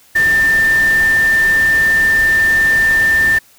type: tone in noise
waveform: sine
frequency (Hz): 1790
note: A6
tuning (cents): +29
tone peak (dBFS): -9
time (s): 0.15-3.39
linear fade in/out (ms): 10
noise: pink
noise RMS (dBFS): -26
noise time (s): 0.15-3.39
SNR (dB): +14
effects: white hiss -48 dBFS RMS until 3.58 s